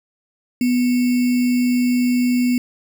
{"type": "tone with sample-and-hold", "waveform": "sine", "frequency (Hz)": 246.9, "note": "B3", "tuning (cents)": 0, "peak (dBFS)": -14, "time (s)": [0.61, 2.58], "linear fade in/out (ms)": 2, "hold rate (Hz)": 2450, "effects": []}